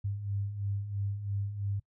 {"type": "beating tone pair", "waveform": "sine", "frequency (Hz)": [98, 101], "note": ["G2", "G#2"], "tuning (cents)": [0, -48], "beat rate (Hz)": 3, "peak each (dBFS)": [-39, -32], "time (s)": [0.04, 1.8], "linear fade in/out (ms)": 10, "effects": ["noise-tail reverb RT60 0.1 s tail -22 dB re dry"]}